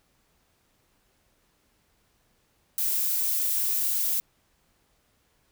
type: noise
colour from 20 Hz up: violet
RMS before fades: -26 dBFS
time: 2.78-4.2 s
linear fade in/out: 0 ms
effects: pink hiss -68 dBFS RMS until 5.51 s